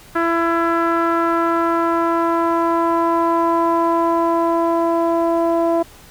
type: tone with low-pass filter sweep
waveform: sawtooth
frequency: 334.8 Hz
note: E4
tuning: 27 cents sharp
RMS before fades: -17 dBFS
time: 0.15-5.83 s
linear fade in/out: 10 ms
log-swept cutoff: 1500 to 790 Hz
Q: 3.9
effects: pink hiss -44 dBFS RMS until 6.1 s